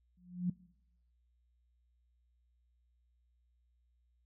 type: tone with exponential growth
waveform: sine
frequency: 178.6 Hz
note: F3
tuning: 39 cents sharp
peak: -27 dBFS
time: 0.17-0.5 s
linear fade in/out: 5 ms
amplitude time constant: 71 ms
effects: noise-tail reverb RT60 0.8 s tail -22 dB re dry + added 60 Hz sine -70 dBFS peak until 4.25 s